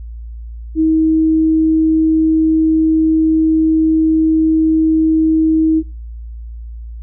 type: tone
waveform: sine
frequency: 317.8 Hz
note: D#4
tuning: 37 cents sharp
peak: -9 dBFS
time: 0.75-5.83 s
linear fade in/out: 50 ms
effects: noise-tail reverb RT60 0.4 s tail -24 dB re dry + added 57 Hz sine -26 dBFS peak until 7.02 s